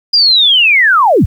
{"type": "linear sweep", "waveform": "sine", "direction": "down", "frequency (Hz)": [4912, 32.53], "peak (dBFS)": -5, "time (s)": [0.13, 1.26], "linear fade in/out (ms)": 10, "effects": ["7-bit"]}